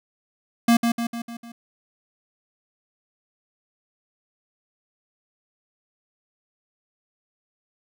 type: tone with echo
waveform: square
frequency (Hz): 233.9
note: A#3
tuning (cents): +6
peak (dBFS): -14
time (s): 0.68-0.77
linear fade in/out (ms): 5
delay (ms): 150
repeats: 5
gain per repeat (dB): -5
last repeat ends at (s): 1.52
effects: none